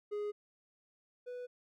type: tone pair in turn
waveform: triangle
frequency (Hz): 415.3 / 493.9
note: G#4 / B4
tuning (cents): 0 / 0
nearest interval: minor third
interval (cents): 300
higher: second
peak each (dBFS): -33 / -39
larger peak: first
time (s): 0.11-0.32 / 1.26-1.47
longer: neither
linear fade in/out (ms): 20
effects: none